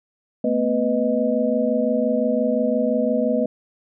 sine tone cluster, 225.1 / 250.9 / 495 / 623 Hz, A3 / B3 / B4 / D#5, +40 / +28 / +4 / +2 cents, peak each -23 dBFS, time 0.44-3.46 s, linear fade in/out 5 ms, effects none

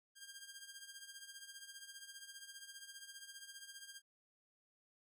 10% pulse tone with tremolo, 1605 Hz, G6, 40 cents sharp, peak -40 dBFS, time 0.15-4.02 s, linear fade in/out 50 ms, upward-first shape triangle, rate 15 Hz, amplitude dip 75%, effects none

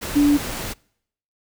sine tone in noise, 290 Hz, D4, 22 cents flat, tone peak -12 dBFS, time 0.15-0.38 s, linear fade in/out 20 ms, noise pink, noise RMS -29 dBFS, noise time 0.01-0.74 s, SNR +14 dB, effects noise-tail reverb RT60 0.7 s tail -26 dB re dry

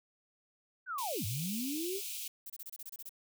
sine linear two-way sweep, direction down then up, 1568 to 92.5 to 409.8 Hz, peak -35 dBFS, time 0.86-2.01 s, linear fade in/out 50 ms, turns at 1.25 s
white high-pass noise, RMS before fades -41 dBFS, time 0.98-2.28 s, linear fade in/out 5 ms, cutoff 2300 Hz, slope 96 dB/octave
violet noise bursts, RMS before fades -45 dBFS, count 10, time 2.46-3.093 s, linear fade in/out 5 ms, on 39 ms, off 27 ms
effects none

